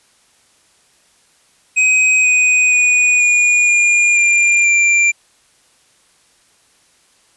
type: tone with pitch steps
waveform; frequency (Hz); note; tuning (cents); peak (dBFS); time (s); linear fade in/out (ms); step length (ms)
square; 2521 / 2495 / 2469 / 2444 / 2418 / 2393 / 2369; D#7 / D#7 / D#7 / D#7 / D7 / D7 / D7; +22 / +4 / -14 / -32 / +50 / +32 / +14; -10; 1.76-5.12; 20; 480
effects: white hiss -54 dBFS RMS until 7.36 s + resampled to 24000 Hz